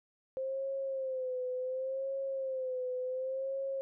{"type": "tone with vibrato", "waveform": "sine", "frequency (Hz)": 523.3, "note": "C5", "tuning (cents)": 0, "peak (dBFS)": -33, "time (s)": [0.37, 3.81], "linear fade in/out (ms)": 0, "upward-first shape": "sine", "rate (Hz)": 0.69, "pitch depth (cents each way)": 63, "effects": []}